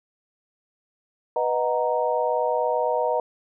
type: chord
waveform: sine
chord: B major seventh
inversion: none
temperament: equal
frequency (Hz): 493.9 / 622.3 / 740 / 932.3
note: B4 / D#5 / F#5 / A#5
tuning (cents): 0 / 0 / 0 / 0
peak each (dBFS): -25 / -25 / -29 / -26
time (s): 1.36-3.2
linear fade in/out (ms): 2
effects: none